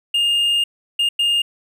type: tone bursts at uneven times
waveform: triangle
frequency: 2826 Hz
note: F7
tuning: 20 cents sharp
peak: -13 dBFS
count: 3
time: 0.14-0.64 / 0.99-1.09 / 1.19-1.42 s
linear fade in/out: 5 ms
effects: none